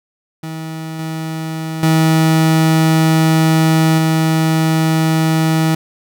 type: tone with level steps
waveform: 30% pulse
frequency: 160 Hz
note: D#3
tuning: 49 cents sharp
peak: -21 / -18 / -7 / -9 dBFS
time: 0.43-5.75 s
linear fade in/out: 5 ms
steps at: 0.99 / 1.83 / 3.98 s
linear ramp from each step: 2 ms
effects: none